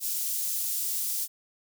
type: high-pass noise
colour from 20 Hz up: white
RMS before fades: -30 dBFS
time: 0-1.28 s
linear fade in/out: 50 ms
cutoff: 6300 Hz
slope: 12 dB/octave
effects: none